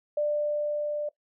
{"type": "tone with level ramp", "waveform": "sine", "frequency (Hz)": 593, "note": "D5", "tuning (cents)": 17, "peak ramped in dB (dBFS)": [-23, -28], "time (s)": [0.17, 1.09], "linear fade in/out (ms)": 5, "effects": ["noise-tail reverb RT60 0.1 s tail -19 dB re dry"]}